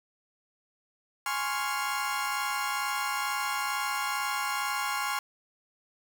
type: chord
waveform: 30% pulse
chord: Db major seventh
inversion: second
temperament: equal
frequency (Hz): 830.6 / 1046.5 / 1108.7 / 1396.9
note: Ab5 / C6 / Db6 / F6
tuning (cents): 0 / 0 / 0 / 0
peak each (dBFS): -32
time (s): 1.26-5.19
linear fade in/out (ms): 2
effects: 8-bit